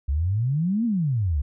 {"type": "exponential two-way sweep", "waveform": "sine", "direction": "up then down", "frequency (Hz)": [65.5, 242.6, 65.5], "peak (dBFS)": -20, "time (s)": [0.08, 1.42], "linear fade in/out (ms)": 10, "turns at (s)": 0.85, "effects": []}